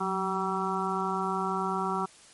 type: harmonic tone with a mistuned harmonic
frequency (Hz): 191.1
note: G3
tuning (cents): -44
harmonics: 1 / 2 / 4 / 5 / 6 / 7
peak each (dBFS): -34 / -34 / -34 / -34 / -34 / -34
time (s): 0-2.06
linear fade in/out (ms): 10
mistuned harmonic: 1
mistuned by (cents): -57
effects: white hiss -54 dBFS RMS until 2.33 s + MP3 48 kbps